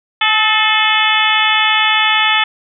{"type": "harmonic tone with a mistuned harmonic", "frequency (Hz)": 431.2, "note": "A4", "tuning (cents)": -35, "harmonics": [2, 3, 4, 5, 6, 7, 8], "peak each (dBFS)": [-18, -18, -18, -18, -18, -18, -18], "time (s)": [0.21, 2.44], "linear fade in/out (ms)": 5, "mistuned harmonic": 4, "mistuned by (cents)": 42, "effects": []}